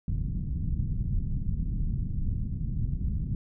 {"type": "low-pass noise", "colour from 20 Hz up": "pink", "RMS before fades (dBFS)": -29, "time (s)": [0.08, 3.35], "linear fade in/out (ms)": 2, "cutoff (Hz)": 180, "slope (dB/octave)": 24, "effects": []}